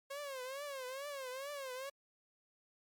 sawtooth tone with vibrato, 542 Hz, C#5, 39 cents flat, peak -38 dBFS, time 0.1-1.9 s, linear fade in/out 10 ms, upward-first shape triangle, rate 2.3 Hz, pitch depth 150 cents each way, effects MP3 96 kbps

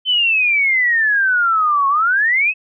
sine exponential two-way sweep, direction down then up, 3088 to 1088 to 2632 Hz, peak -12 dBFS, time 0.05-2.54 s, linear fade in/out 50 ms, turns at 1.88 s, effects none

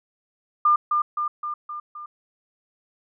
sine tone with echo, 1201 Hz, D6, 38 cents sharp, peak -14 dBFS, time 0.65-0.76 s, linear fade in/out 5 ms, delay 260 ms, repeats 5, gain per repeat -4 dB, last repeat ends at 2.06 s, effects none

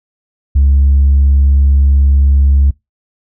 triangle tone with tanh clipping, 69.3 Hz, C#2, in tune, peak -6 dBFS, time 0.55-2.71 s, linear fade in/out 10 ms, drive 6 dB, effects noise-tail reverb RT60 0.2 s tail -24 dB re dry

